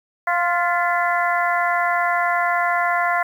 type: harmonic tone with a mistuned harmonic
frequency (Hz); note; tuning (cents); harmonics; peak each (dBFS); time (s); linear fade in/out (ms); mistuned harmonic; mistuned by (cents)
349.2; F4; 0; 2 / 3 / 4 / 5 / 6; -21 / -23 / -24 / -25 / -26; 0.27-3.23; 5; 6; -59
effects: 8-bit